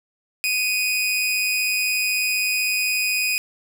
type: tone with amplitude modulation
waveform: sawtooth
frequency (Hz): 2489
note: D#7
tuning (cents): 0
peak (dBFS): -14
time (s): 0.44-3.38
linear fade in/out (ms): 0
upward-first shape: sine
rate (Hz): 197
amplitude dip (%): 50
effects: none